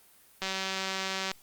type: click train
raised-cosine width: 0.2 ms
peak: -15 dBFS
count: 172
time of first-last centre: 0.42-1.315 s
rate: 191 Hz
effects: white hiss -59 dBFS RMS until 1.42 s + Opus 32 kbps